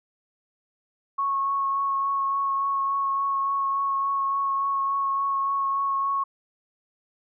sine tone with vibrato, 1100 Hz, C#6, 14 cents flat, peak -22 dBFS, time 1.18-6.24 s, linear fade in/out 10 ms, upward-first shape triangle, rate 3.5 Hz, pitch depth 14 cents each way, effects none

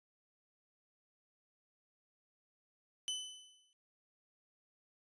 sawtooth tone with exponential decay, 3018 Hz, F#7, 34 cents sharp, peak -31 dBFS, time 3.08-3.73 s, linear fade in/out 0 ms, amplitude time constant 140 ms, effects resampled to 22050 Hz

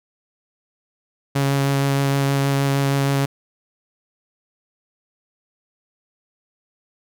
sawtooth tone with vibrato, 138.59 Hz, C#3, in tune, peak -13 dBFS, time 1.35-3.26 s, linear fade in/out 10 ms, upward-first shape sine, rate 6.4 Hz, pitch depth 10 cents each way, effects none

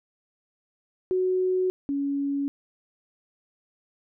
sine tone pair in turn, 370 / 280.7 Hz, F#4 / C#4, 0 / +22 cents, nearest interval perfect fourth, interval 478 cents, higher first, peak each -21 / -24 dBFS, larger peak first, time 1.11-1.7 / 1.89-2.48 s, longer neither, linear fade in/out 0 ms, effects none

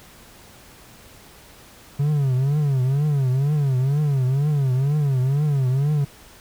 triangle tone with vibrato, 138.59 Hz, C#3, in tune, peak -15 dBFS, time 1.99-6.05 s, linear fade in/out 10 ms, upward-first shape triangle, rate 2.1 Hz, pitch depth 180 cents each way, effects pink hiss -47 dBFS RMS until 6.4 s

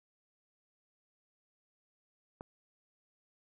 click, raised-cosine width 1 ms, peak -29 dBFS, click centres 2.409 s, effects none

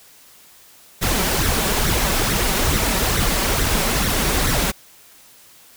pink noise with flanger, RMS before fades -19 dBFS, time 1.01-4.72 s, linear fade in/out 20 ms, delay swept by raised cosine 0.51 to 5.31 ms, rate 2.3 Hz, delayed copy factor +0.6, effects white hiss -48 dBFS RMS until 5.76 s

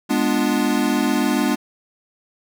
square chord, G# diminished seventh, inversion none, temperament equal, 207.7 / 246.9 / 293.7 / 349.2 Hz, G#3 / B3 / D4 / F4, 0 / 0 / 0 / 0 cents, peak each -24 / -22 / -22 / -27 dBFS, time 0.09-1.56 s, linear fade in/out 20 ms, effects none

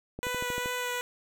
click train, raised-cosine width 2 ms, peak -24 dBFS, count 7, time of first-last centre 0.19-0.659 s, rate 12.8 Hz
10% pulse tone with vibrato, 493.9 Hz, B4, in tune, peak -22 dBFS, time 0.23-1.01 s, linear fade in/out 0 ms, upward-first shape sine, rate 2.5 Hz, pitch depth 11 cents each way
effects none

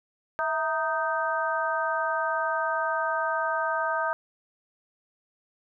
harmonic tone with a mistuned harmonic, 311.1 Hz, D#4, in tune, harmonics 2 / 3 / 4 / 5, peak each -30 / -30 / -30 / -30 dBFS, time 0.39-4.13 s, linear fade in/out 0 ms, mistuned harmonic 2, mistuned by +83 cents, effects none

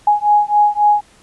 sine beating tone pair, 830.6 / 834.3 Hz, G#5 / G#5, 0 / +8 cents, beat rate 3.7 Hz, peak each -13 dBFS, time 0.07-1.01 s, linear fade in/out 5 ms, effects pink hiss -49 dBFS RMS until 1.22 s + resampled to 24000 Hz

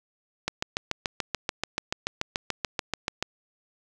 click train, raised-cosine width 0.2 ms, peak -9 dBFS, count 20, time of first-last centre 0.48-3.226 s, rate 6.92 Hz, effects none

